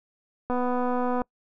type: click train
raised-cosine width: 1 ms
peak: -15 dBFS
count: 179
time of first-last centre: 0.5-1.218 s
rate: 248 Hz
effects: noise-tail reverb RT60 0.1 s tail -26 dB re dry